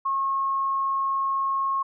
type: tone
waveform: sine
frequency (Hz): 1086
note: C#6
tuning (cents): -36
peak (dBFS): -22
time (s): 0.05-1.83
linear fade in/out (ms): 10
effects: none